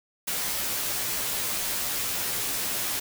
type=noise with comb filter; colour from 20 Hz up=white; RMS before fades=-29 dBFS; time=0.27-3 s; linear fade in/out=10 ms; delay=13 ms; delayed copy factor=-0.75; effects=none